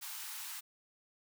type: high-pass noise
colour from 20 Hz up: white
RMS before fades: -44 dBFS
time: 0.01-0.61 s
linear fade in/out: 20 ms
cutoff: 810 Hz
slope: 96 dB/octave
effects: none